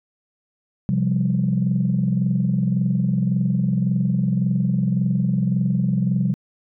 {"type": "chord", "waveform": "sine", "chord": "C suspended fourth", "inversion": "none", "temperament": "just", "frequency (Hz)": [130.81, 174.42, 196.22], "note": ["C3", "F3", "G3"], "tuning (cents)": [0, -2, 2], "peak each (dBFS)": -21, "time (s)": [0.89, 6.34], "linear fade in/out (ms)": 0, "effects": ["tanh soft clip ceiling -9 dBFS"]}